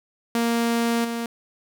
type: tone with level steps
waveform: sawtooth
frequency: 233.1 Hz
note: A#3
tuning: in tune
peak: -16 / -22 dBFS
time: 0.35-1.26 s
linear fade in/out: 2 ms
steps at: 1.04 s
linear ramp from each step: 10 ms
effects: none